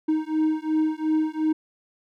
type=beating tone pair; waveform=triangle; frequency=311.1 / 313.9 Hz; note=D#4 / D#4; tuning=0 / +15 cents; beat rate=2.8 Hz; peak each=-22 dBFS; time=0.08-1.53 s; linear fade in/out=10 ms; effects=none